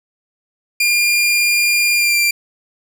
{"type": "tone with pitch glide", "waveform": "sawtooth", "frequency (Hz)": [2406, 2370], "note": ["D7", "D7"], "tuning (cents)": [41, 15], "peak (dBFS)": -9, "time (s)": [0.8, 2.31], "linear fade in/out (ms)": 5, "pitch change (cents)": -26, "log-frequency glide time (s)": [1.94, 2.17], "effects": []}